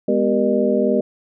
sine tone cluster, 208 / 249.7 / 389 / 472.8 / 606 Hz, G#3 / B3 / G4 / A#4 / D#5, +3 / +19 / -13 / +24 / -46 cents, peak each -21 dBFS, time 0.08-1.01 s, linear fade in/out 5 ms, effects none

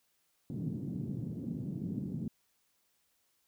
white band-pass noise, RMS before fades -38 dBFS, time 0.5-2.28 s, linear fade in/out 2 ms, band 120 to 240 Hz, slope 24 dB/octave, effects white hiss -75 dBFS RMS until 3.47 s

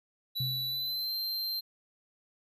square tone with pitch glide, 3951 to 4145 Hz, B7 to C8, 0 to -17 cents, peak -32 dBFS, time 0.35-1.61 s, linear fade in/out 20 ms, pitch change +83 cents, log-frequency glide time 0.67-1.14 s
sine tone with exponential decay, 128.8 Hz, C3, 27 cents flat, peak -30 dBFS, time 0.4-1.09 s, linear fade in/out 5 ms, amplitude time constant 150 ms
effects none

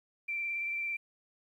sine tone with vibrato, 2349 Hz, D7, in tune, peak -32 dBFS, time 0.28-0.97 s, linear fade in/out 10 ms, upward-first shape sine, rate 18 Hz, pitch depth 16 cents each way, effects 11-bit

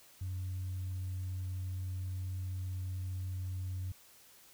sine tone, 92.5 Hz, F#2, in tune, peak -34 dBFS, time 0.21-3.92 s, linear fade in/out 5 ms, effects tanh soft clip ceiling -33 dBFS + white hiss -60 dBFS RMS until 4.53 s

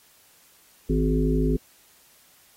harmonic tone with a mistuned harmonic, 52.6 Hz, G#1, 23 cents sharp, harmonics 1 / 3 / 5 / 7 / 8, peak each -23 / -26 / -25 / -29 / -29 dBFS, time 0.89-1.57 s, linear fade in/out 10 ms, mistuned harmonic 5, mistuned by -38 cents, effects white hiss -57 dBFS RMS until 2.56 s + AAC 48 kbps

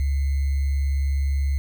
sine tone with sample-and-hold, 69.3 Hz, C#2, in tune, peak -19 dBFS, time 0-1.58 s, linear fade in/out 0 ms, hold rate 2100 Hz, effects none

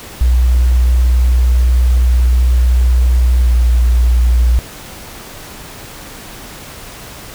sine tone with pitch glide, 61.6 to 60.09 Hz, B1 to B1, -4 to -47 cents, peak -7 dBFS, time 0.21-4.59 s, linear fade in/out 0 ms, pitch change -43 cents, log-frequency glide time 3.4-3.5 s, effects pink hiss -32 dBFS RMS until 7.34 s

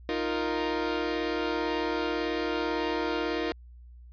sawtooth chord, Eb suspended second, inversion none, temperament equal, 311.1 / 349.2 / 466.2 Hz, Eb4 / F4 / Bb4, 0 / 0 / 0 cents, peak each -28 dBFS, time 0.09-3.52 s, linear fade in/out 0 ms, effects added 60 Hz sine -46 dBFS peak until 4.12 s + resampled to 11025 Hz

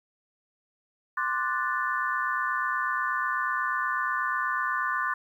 sine chord, D dominant seventh, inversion third, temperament equal, 1046.5 / 1174.7 / 1480 / 1760 Hz, C6 / D6 / F#6 / A6, 0 / 0 / 0 / 0 cents, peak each -31 dBFS, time 1.17-5.14 s, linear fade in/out 5 ms, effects 10-bit

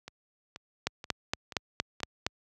two click trains, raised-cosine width 0.2 ms, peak -24 / -10 dBFS, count 5 / 7, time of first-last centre 0.08-2.003 / 0.87-2.265 s, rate 2.08 / 4.3 Hz, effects high-pass 60 Hz 12 dB/octave

